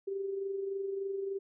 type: tone with amplitude modulation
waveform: sine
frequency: 392 Hz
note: G4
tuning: in tune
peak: -31 dBFS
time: 0.07-1.39 s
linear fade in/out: 10 ms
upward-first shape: sine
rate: 23.4 Hz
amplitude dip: 45%
effects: none